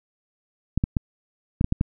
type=clicks; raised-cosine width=5 ms; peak=-8 dBFS; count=7; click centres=0.776 / 0.839 / 0.968 / 1.611 / 1.644 / 1.724 / 1.811 s; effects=none